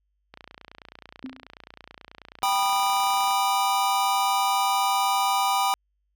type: click train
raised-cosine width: 0.3 ms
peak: -26 dBFS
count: 88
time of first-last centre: 0.34-3.309 s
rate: 29.3 Hz
type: tone with exponential decay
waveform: sine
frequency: 260.5 Hz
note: C4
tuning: 7 cents flat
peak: -29 dBFS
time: 1.24-1.47 s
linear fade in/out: 2 ms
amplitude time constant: 48 ms
type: chord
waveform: square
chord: G augmented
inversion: none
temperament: just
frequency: 784 / 980 / 1225 Hz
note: G5 / B5 / D#6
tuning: 0 / -14 / -27 cents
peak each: -25 / -26 / -28 dBFS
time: 2.43-5.74 s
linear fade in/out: 0 ms
effects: added 50 Hz sine -70 dBFS peak until 6.15 s